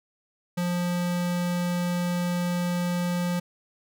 square tone, 176.2 Hz, F3, 16 cents sharp, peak -25 dBFS, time 0.57-3.4 s, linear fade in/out 10 ms, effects none

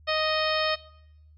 harmonic tone with a mistuned harmonic, 622.3 Hz, D#5, in tune, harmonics 1 / 2 / 3 / 4 / 5 / 6 / 7 / 8, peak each -27 / -30 / -32 / -33 / -34 / -35 / -35 / -36 dBFS, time 0.07-0.76 s, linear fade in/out 20 ms, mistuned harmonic 8, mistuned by +76 cents, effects noise-tail reverb RT60 0.8 s tail -20 dB re dry + added 76 Hz sine -51 dBFS peak until 1.37 s

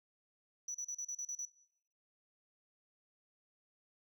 sine tone bursts, 5920 Hz, F#8, in tune, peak -36 dBFS, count 8, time 0.68-1.453 s, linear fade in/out 5 ms, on 66 ms, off 35 ms, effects noise-tail reverb RT60 0.8 s tail -21 dB re dry + tanh soft clip ceiling -37 dBFS

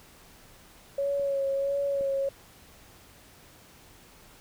sine tone with vibrato, 554.4 Hz, C#5, in tune, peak -25 dBFS, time 0.98-2.29 s, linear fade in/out 5 ms, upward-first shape sine, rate 1.5 Hz, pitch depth 26 cents each way
clicks, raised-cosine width 2 ms, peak -33 / -29 dBFS, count 2, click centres 1.197 / 2.01 s
effects pink hiss -54 dBFS RMS until 4.4 s

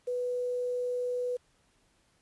sine tone with quantisation, 493.9 Hz, B4, in tune, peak -29 dBFS, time 0.07-1.37 s, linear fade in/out 10 ms, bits 9, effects pink hiss -69 dBFS RMS until 2.21 s + resampled to 24000 Hz

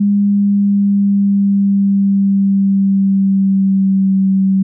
sine tone with pitch glide, 202.6 to 192.34 Hz, G#3 to G3, -43 to -33 cents, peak -9 dBFS, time 0-4.63 s, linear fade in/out 10 ms, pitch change -90 cents, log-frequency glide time 0.11-4.21 s, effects none

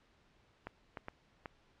clicks, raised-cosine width 0.5 ms, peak -27 dBFS, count 4, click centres 0.67 / 0.972 / 1.084 / 1.458 s, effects pink hiss -69 dBFS RMS until 1.8 s + low-pass 4000 Hz 12 dB/octave

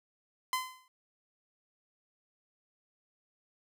sawtooth tone with exponential decay, 1026 Hz, C6, 34 cents flat, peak -24 dBFS, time 0.53-0.88 s, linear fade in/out 1 ms, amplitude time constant 74 ms, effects none

